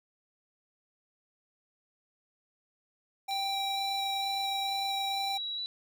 square tone, 784 Hz, G5, in tune, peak -33 dBFS, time 3.28-5.38 s, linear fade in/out 10 ms
sine tone with vibrato, 3920 Hz, B7, 14 cents flat, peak -33 dBFS, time 3.31-5.66 s, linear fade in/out 0 ms, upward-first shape square, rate 2.2 Hz, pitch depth 13 cents each way
effects none

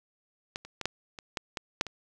clicks, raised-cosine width 0.2 ms, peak -17 / -29 / -17 / -11 / -24 / -14 / -16 / -7 / -22 dBFS, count 9, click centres 0.559 / 0.65 / 0.813 / 0.856 / 1.188 / 1.372 / 1.572 / 1.811 / 1.867 s, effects none

